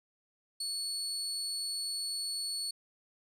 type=tone; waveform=30% pulse; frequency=4412 Hz; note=C#8; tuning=9 cents flat; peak=-31 dBFS; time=0.6-2.71 s; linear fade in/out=5 ms; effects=resampled to 32000 Hz